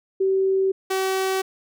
sine / sawtooth tone pair in turn, 383.9 / 381 Hz, G4 / G4, -36 / -49 cents, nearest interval unison, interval 13 cents, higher first, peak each -17 / -17 dBFS, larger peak neither, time 0.2-0.72 / 0.9-1.42 s, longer neither, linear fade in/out 10 ms, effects none

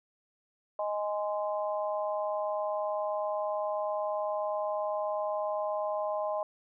harmonic tone, 207.7 Hz, G#3, in tune, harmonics 3 / 4 / 5, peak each -31 / -36 / -37 dBFS, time 0.79-6.43 s, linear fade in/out 2 ms, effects none

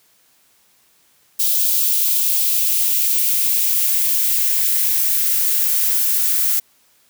violet noise with high-pass filter sweep, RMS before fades -17 dBFS, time 1.39-6.6 s, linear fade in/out 10 ms, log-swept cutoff 3300 to 1300 Hz, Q 1.7, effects white hiss -57 dBFS RMS until 7.09 s + high-pass 60 Hz 12 dB/octave

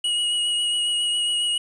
square tone with vibrato, 2900 Hz, F#7, 35 cents flat, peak -21 dBFS, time 0.04-1.58 s, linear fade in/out 5 ms, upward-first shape triangle, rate 7.3 Hz, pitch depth 20 cents each way, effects resampled to 22050 Hz + 9-bit

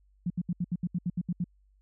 sine tone bursts, 176 Hz, F3, 14 cents sharp, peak -26 dBFS, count 11, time 0.26-1.442 s, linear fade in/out 5 ms, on 42 ms, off 72 ms, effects added 49 Hz sine -61 dBFS peak until 1.81 s

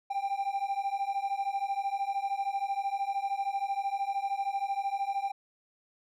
triangle beating tone pair, 784 / 797 Hz, G5 / G5, 0 / +28 cents, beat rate 13 Hz, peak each -31 / -30 dBFS, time 0.1-5.32 s, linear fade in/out 10 ms, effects none

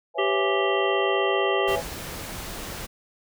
sine chord, C# minor seventh, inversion third, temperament just, 498.9 / 554.4 / 665.2 / 831.5 Hz, B4 / C#5 / E5 / G#5, +17 / 0 / +16 / +2 cents, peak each -30 dBFS, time 0.14-1.83 s, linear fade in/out 50 ms
harmonic tone, 392 Hz, G4, in tune, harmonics 1 / 3 / 5 / 7 / 8, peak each -24 / -29 / -31 / -32 / -33 dBFS, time 0.18-1.76 s, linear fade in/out 10 ms
pink noise, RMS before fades -35 dBFS, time 1.67-2.87 s, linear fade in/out 20 ms
effects none

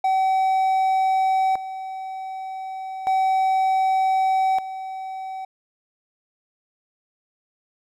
triangle tone with tremolo, 762 Hz, G5, 49 cents flat, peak -15 dBFS, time 0.04-5.45 s, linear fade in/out 5 ms, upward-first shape square, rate 0.33 Hz, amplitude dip 75%, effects none

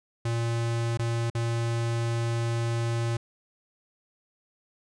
square tone with dropouts, 116.5 Hz, A#2, 1 cent flat, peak -26 dBFS, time 0.25-3.17 s, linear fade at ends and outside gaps 5 ms, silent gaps 0.974-0.992 / 1.301-1.349 s, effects resampled to 22050 Hz

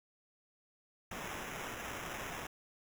violet noise with sample-and-hold, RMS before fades -43 dBFS, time 1.11-2.47 s, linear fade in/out 5 ms, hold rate 4410 Hz, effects none

